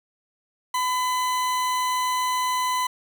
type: tone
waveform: 40% pulse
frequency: 1007 Hz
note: B5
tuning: 33 cents sharp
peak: -21 dBFS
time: 0.74-2.87 s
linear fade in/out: 5 ms
effects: 9-bit